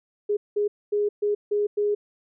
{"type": "tone bursts at uneven times", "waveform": "sine", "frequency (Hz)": 413.8, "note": "G#4", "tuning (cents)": -6, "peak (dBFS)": -20, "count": 6, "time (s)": [[0.29, 0.37], [0.56, 0.68], [0.92, 1.09], [1.22, 1.35], [1.51, 1.67], [1.77, 1.95]], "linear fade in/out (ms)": 10, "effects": []}